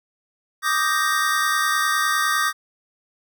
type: chord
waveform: square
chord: Eb major seventh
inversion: third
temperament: equal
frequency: 1174.7 / 1244.5 / 1568 / 1864.7 Hz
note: D6 / Eb6 / G6 / Bb6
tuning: 0 / 0 / 0 / 0 cents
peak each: -25 dBFS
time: 0.62-2.53 s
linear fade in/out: 50 ms
effects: none